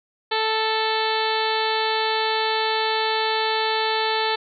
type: harmonic tone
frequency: 440 Hz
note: A4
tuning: in tune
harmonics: 1 / 2 / 3 / 4 / 5 / 6 / 7 / 8 / 9 / 10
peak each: -26 / -24 / -31 / -29 / -33 / -33 / -33 / -31 / -31 / -33 dBFS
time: 0.31-4.36 s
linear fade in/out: 10 ms
effects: none